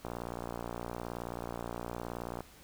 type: click train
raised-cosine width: 1 ms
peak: -24 dBFS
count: 140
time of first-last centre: 0.05-2.406 s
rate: 59 Hz
effects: pink hiss -57 dBFS RMS until 2.63 s